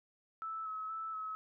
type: tone with vibrato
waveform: sine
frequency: 1300 Hz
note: E6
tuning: 24 cents flat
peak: -38 dBFS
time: 0.42-1.35 s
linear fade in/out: 0 ms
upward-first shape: square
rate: 2.1 Hz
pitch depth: 19 cents each way
effects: none